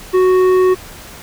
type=tone with tanh clipping; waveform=triangle; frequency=370 Hz; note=F#4; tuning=in tune; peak=-10 dBFS; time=0.13-0.75 s; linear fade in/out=20 ms; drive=14 dB; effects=pink hiss -35 dBFS RMS until 1.22 s

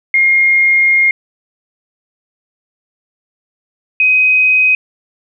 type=tone pair in turn; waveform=sine; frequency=2133 / 2517 Hz; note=C7 / D#7; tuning=+33 / +19 cents; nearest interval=minor third; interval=286 cents; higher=second; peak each=-7 dBFS; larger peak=neither; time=0.14-1.11 / 4-4.75 s; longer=first; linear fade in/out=2 ms; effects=none

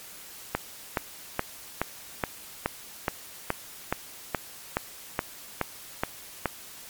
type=click train; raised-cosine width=0.5 ms; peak=-9 dBFS; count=15; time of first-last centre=0.55-6.457 s; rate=2.37 Hz; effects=white hiss -45 dBFS RMS until 6.89 s + MP3 96 kbps

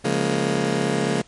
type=chord; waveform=20% pulse; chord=Bb minor seventh; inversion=first; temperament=just; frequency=139.85 / 174.81 / 209.8 / 233.1 Hz; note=Db3 / F3 / Ab3 / Bb3; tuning=+16 / +2 / +18 / 0 cents; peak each=-21 dBFS; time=0.04-1.22 s; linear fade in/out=10 ms; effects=pink hiss -53 dBFS RMS until 1.27 s + MP3 48 kbps

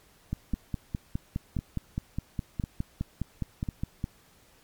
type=two click trains; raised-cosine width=5 ms; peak=-17 / -18 dBFS; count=19 / 4; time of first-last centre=0.33-4.041 / 0.54-3.688 s; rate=4.85 / 0.953 Hz; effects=pink hiss -60 dBFS RMS until 4.63 s + MP3 96 kbps

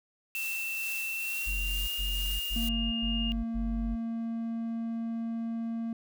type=tone with pitch glide; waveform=sine; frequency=2676 to 2829 Hz; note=E7 to F7; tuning=+25 to +22 cents; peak=-32 dBFS; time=0.35-3.32 s; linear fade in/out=0 ms; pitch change=+97 cents; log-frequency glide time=1.1-1.91 s
type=noise with tremolo; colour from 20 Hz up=blue; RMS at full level=-38 dBFS; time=0.35-2.69 s; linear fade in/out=5 ms; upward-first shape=sine; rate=2.2 Hz; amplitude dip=30%
type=tone bursts; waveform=triangle; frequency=49.18 Hz; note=G1; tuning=6 cents sharp; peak=-29 dBFS; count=5; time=1.46-3.96 s; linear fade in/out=20 ms; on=420 ms; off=100 ms
type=tone; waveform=triangle; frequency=228.9 Hz; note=A#3; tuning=31 cents flat; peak=-29 dBFS; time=2.56-5.93 s; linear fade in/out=2 ms
effects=none

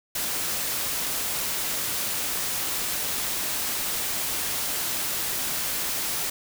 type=noise; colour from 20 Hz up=white; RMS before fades=-28 dBFS; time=0.15-6.3 s; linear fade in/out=5 ms; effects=none

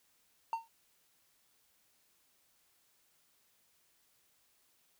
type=tone with exponential decay; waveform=triangle; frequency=911 Hz; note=A#5; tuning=40 cents flat; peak=-27 dBFS; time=0.53-0.68 s; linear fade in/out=1 ms; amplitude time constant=32 ms; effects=white hiss -72 dBFS RMS until 4.99 s

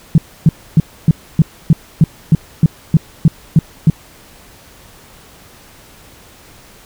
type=tone bursts; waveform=sine; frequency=158.5 Hz; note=D#3; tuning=32 cents sharp; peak=-3 dBFS; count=13; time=0.15-3.9 s; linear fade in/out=2 ms; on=30 ms; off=280 ms; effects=pink hiss -42 dBFS RMS until 6.85 s

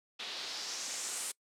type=noise with low-pass filter sweep; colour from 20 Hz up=white; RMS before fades=-40 dBFS; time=0.19-1.32 s; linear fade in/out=10 ms; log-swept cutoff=3600 to 9500 Hz; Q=2.5; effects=noise-tail reverb RT60 0.1 s tail -24 dB re dry + high-pass 300 Hz 12 dB/octave

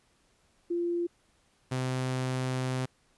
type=tone pair in turn; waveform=sine / sawtooth; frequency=345.2 / 128.96 Hz; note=F4 / C3; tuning=-20 / -25 cents; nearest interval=octave + perfect fourth; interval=1705 cents; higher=first; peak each=-27 / -25 dBFS; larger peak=second; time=0.7-1.07 / 1.71-2.86 s; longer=second; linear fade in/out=10 ms; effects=pink hiss -68 dBFS RMS until 3.17 s + resampled to 24000 Hz

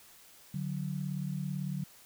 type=tone pair together; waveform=sine; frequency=146.99 / 185 Hz; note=D3 / F#3; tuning=+2 / 0 cents; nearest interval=major third; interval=398 cents; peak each=-35 / -36 dBFS; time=0.54-1.84 s; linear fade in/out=5 ms; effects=white hiss -57 dBFS RMS until 2.05 s

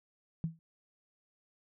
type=tone with exponential decay; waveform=sine; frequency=163.3 Hz; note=E3; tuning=16 cents flat; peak=-27 dBFS; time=0.44-0.59 s; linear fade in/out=0 ms; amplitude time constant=32 ms; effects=none

